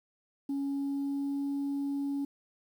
sine tone with pitch glide, 278.1 to 280.4 Hz, C#4 to C#4, +6 to +20 cents, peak -28 dBFS, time 0.49-2.25 s, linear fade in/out 5 ms, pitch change +14 cents, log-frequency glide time 0.64-1.49 s, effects tanh soft clip ceiling -28 dBFS + 10-bit

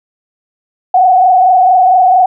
sine tone with frequency modulation, 740 Hz, F#5, in tune, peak -4 dBFS, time 0.94-2.26 s, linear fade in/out 5 ms, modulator 24.4 Hz, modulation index 1.1, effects none

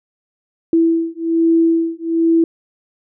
sine beating tone pair, 329.6 / 330.8 Hz, E4 / E4, 0 / +6 cents, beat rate 1.2 Hz, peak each -15 dBFS, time 0.73-2.44 s, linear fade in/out 2 ms, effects none

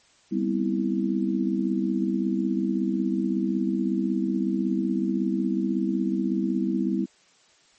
sine chord, C major seventh, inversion second, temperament just, 196.22 / 245.3 / 261.6 / 327 Hz, G3 / B3 / C4 / E4, +2 / -12 / 0 / -14 cents, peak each -26 / -29 / -30 / -27 dBFS, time 0.31-7.06 s, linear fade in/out 20 ms, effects white hiss -59 dBFS RMS until 7.78 s + MP3 32 kbps

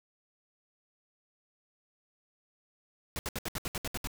pink noise bursts, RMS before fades -35 dBFS, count 10, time 3.16-4.072 s, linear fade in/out 0 ms, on 30 ms, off 68 ms, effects none

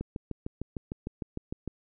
click train, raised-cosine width 3 ms, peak -21 dBFS, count 12, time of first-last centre 0.01-1.677 s, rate 6.6 Hz, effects none

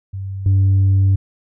sine tone with level steps, 96.8 Hz, G2, 21 cents flat, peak -23 / -8 dBFS, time 0.13-1.16 s, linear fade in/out 10 ms, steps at 0.46 s, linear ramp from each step 2 ms, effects tanh soft clip ceiling -9 dBFS

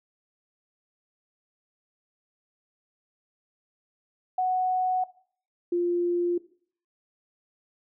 sine tone pair in turn, 740 / 349.2 Hz, F#5 / F4, 0 / 0 cents, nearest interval octave + minor second, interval 1300 cents, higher first, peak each -22 dBFS, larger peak neither, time 4.38-5.04 / 5.72-6.38 s, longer neither, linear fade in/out 5 ms, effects noise-tail reverb RT60 0.5 s tail -18 dB re dry

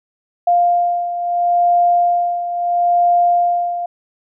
sine beating tone pair, 700 / 700.75 Hz, F5 / F5, +4 / +6 cents, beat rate 0.75 Hz, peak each -13 / -19 dBFS, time 0.47-3.86 s, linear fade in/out 5 ms, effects none

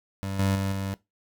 25% pulse tone with level steps, 97.3 Hz, G2, 12 cents flat, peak -26 / -18 / -22 / -25 dBFS, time 0.23-0.94 s, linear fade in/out 0 ms, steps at 0.39 / 0.55 / 0.72 s, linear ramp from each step 5 ms, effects noise-tail reverb RT60 0.2 s tail -20 dB re dry

